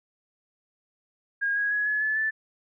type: tone with pitch steps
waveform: sine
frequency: 1628 / 1652.6 / 1677.6 / 1703 / 1728.8 / 1755 Hz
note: G#6 / G#6 / G#6 / G#6 / A6 / A6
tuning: -35 / -9 / +17 / +43 / -31 / -5 cents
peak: -23 dBFS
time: 1.41-2.31 s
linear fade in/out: 20 ms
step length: 150 ms
effects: none